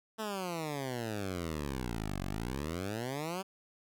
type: exponential two-way sweep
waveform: 10% pulse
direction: down then up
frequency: 223.9 to 45.49 to 197.2 Hz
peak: -27 dBFS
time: 0.18-3.43 s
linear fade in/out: 20 ms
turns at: 2.23 s
effects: none